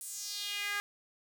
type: tone with high-pass filter sweep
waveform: sawtooth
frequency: 408.6 Hz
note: G#4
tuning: 28 cents flat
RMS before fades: -38 dBFS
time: 0.01-0.8 s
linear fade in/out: 0 ms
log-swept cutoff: 9700 to 1500 Hz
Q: 2.7
effects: none